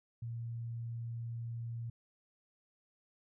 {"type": "tone", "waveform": "sine", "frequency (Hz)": 116.54, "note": "A#2", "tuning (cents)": 0, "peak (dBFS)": -38, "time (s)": [0.22, 1.9], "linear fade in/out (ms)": 5, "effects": []}